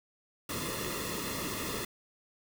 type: noise with comb filter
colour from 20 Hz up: pink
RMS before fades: -36 dBFS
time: 0.49-1.85 s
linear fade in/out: 5 ms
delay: 1.3 ms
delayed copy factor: -0.8
effects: none